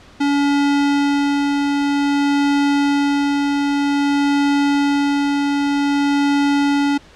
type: tone with tremolo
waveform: square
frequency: 284.2 Hz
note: C#4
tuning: 43 cents sharp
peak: -14 dBFS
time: 0.2-6.98 s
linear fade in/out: 10 ms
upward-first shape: sine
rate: 0.52 Hz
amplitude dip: 25%
effects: pink hiss -45 dBFS RMS until 7.15 s + low-pass 5000 Hz 12 dB/octave